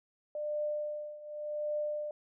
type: tone with tremolo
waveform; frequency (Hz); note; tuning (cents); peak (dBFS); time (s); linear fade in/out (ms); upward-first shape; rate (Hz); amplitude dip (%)
sine; 598; D5; +31; -30; 0.35-2.11; 2; triangle; 0.88; 85
effects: none